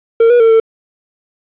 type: tone with pitch steps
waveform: triangle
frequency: 457.8 / 483.5 / 452.7 / 448.4 Hz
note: A#4 / B4 / A4 / A4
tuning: -31 / -37 / +49 / +33 cents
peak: -3 dBFS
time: 0.2-0.6 s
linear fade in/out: 5 ms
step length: 100 ms
effects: resampled to 8000 Hz + 7-bit